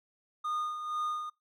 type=tone with tremolo; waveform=triangle; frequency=1225 Hz; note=D#6; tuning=27 cents flat; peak=-28 dBFS; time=0.44-1.3 s; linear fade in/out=10 ms; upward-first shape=sine; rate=2.1 Hz; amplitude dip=55%; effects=noise-tail reverb RT60 0.2 s tail -22 dB re dry